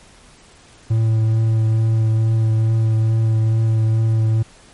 triangle tone with vibrato, 111.3 Hz, A2, 20 cents sharp, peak -11 dBFS, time 0.9-4.43 s, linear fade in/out 10 ms, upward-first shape triangle, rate 2.3 Hz, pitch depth 16 cents each way, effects pink hiss -47 dBFS RMS until 4.73 s + MP3 48 kbps

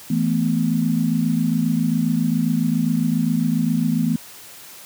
sine chord, E suspended fourth, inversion none, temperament just, 164.81 / 219.8 / 247.2 Hz, E3 / A3 / B3, 0 / -2 / +2 cents, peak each -21 dBFS, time 0.1-4.16 s, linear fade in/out 5 ms, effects white hiss -41 dBFS RMS until 4.85 s + high-pass 80 Hz 12 dB/octave

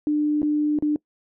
sine tone with dropouts, 298.8 Hz, D4, 30 cents sharp, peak -18 dBFS, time 0.07-0.96 s, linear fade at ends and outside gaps 1 ms, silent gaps 0.419-0.429 / 0.788-0.824 s, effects noise-tail reverb RT60 0.1 s tail -23 dB re dry

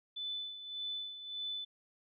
sine tone with tremolo, 3502 Hz, A7, 9 cents flat, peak -36 dBFS, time 0.16-1.65 s, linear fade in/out 10 ms, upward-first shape sine, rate 1.7 Hz, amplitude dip 65%, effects none

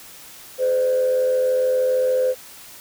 sine tone with frequency modulation, 512 Hz, C5, 38 cents flat, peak -15 dBFS, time 0.58-2.35 s, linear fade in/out 50 ms, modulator 86.5 Hz, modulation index 0.37, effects tanh soft clip ceiling -12 dBFS + white hiss -42 dBFS RMS until 2.8 s

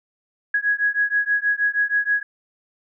sine beating tone pair, 1661.2 / 1667.5 Hz, G#6 / G#6, 0 / +7 cents, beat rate 6.3 Hz, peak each -21 dBFS, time 0.54-2.23 s, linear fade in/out 5 ms, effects none

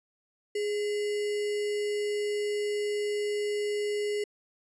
sine tone with sample-and-hold, 415.3 Hz, G#4, in tune, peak -27 dBFS, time 0.55-4.24 s, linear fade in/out 5 ms, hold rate 2450 Hz, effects resampled to 22050 Hz

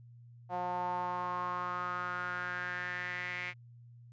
sawtooth tone with band-pass filter sweep, 179 Hz, F3, 43 cents sharp, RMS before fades -37 dBFS, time 0.49-3.54 s, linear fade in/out 50 ms, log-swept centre 780 to 2200 Hz, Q 5.9, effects added 119 Hz sine -52 dBFS peak until 4.12 s + resampled to 16000 Hz

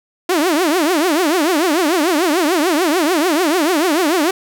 sawtooth tone with vibrato, 330.3 Hz, E4, 4 cents sharp, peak -9 dBFS, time 0.29-4.31 s, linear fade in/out 5 ms, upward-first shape triangle, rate 6.8 Hz, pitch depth 290 cents each way, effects none

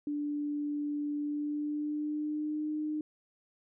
sine tone with pitch glide, 293.1 to 304.7 Hz, D4 to D#4, -3 to -36 cents, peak -31 dBFS, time 0.07-3.01 s, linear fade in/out 2 ms, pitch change +67 cents, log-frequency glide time 1.18-2.71 s, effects none

